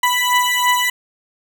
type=beating tone pair; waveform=20% pulse; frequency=987.8 / 990.8 Hz; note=B5 / B5; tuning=0 / +5 cents; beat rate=3 Hz; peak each=-12 dBFS; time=0.03-0.9 s; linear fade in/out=5 ms; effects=none